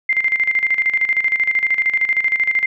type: tone with tremolo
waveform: sine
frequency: 2093 Hz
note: C7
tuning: in tune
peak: -12 dBFS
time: 0.09-2.66 s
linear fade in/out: 5 ms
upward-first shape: square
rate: 13 Hz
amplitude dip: 70%
effects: none